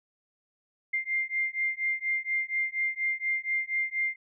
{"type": "beating tone pair", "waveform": "sine", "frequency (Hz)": [2100, 2104.2], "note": ["C7", "C7"], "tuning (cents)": [6, 9], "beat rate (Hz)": 4.2, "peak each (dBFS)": [-30, -30], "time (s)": [0.93, 4.16], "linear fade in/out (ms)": 10, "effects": []}